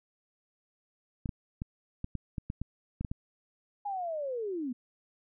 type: clicks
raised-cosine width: 5 ms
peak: -22 dBFS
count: 11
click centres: 1.258 / 1.292 / 1.619 / 2.044 / 2.153 / 2.382 / 2.501 / 2.616 / 3.01 / 3.048 / 3.115 s
type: linear sweep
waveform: sine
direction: down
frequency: 830.6 to 233 Hz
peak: -32 dBFS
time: 3.85-4.73 s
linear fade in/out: 10 ms
effects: none